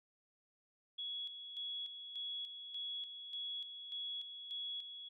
sine tone with tremolo, 3358 Hz, G#7, 18 cents sharp, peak -40 dBFS, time 0.98-5.09 s, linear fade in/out 10 ms, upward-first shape square, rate 1.7 Hz, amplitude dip 55%, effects none

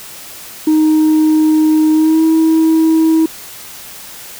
sine tone with pitch glide, 311.1 to 321 Hz, D#4 to E4, 0 to -46 cents, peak -5 dBFS, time 0.67-3.26 s, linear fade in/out 5 ms, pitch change +54 cents, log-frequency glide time 1.93-2.23 s, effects tanh soft clip ceiling -6 dBFS + white hiss -32 dBFS RMS until 4.39 s

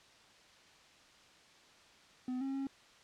triangle tone with pitch steps, 253 / 270 / 272.1 Hz, B3 / C#4 / C#4, +42 / -45 / -32 cents, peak -33 dBFS, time 2.28-2.67 s, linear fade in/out 2 ms, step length 130 ms, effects white hiss -61 dBFS RMS until 3.03 s + low-pass 5000 Hz 12 dB/octave

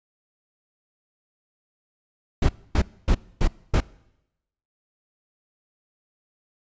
brown noise bursts, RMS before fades -17 dBFS, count 5, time 2.42-3.805 s, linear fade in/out 5 ms, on 69 ms, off 260 ms, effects noise-tail reverb RT60 0.9 s tail -23 dB re dry + resampled to 16000 Hz

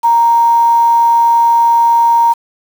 sine tone with quantisation, 932.3 Hz, A#5, in tune, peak -6 dBFS, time 0.03-2.34 s, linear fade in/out 20 ms, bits 5, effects none

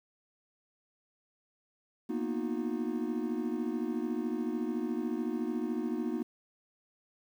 triangle chord, B major seventh, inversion third, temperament equal with one note detuned, 233.1 / 246.9 / 311.1 / 360.7 Hz, A#3 / B3 / D#4 / F#4, 0 / 0 / 0 / -44 cents, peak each -34 / -35 / -34 / -36 dBFS, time 2.09-6.23 s, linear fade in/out 10 ms, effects 10-bit

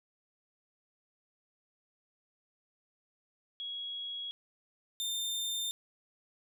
sine / sawtooth tone pair in turn, 3322 / 3610 Hz, G#7 / A7, 0 / +44 cents, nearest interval minor second, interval 144 cents, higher second, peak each -37 / -30 dBFS, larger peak second, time 3.6-4.31 / 5-5.71 s, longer neither, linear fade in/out 0 ms, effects none

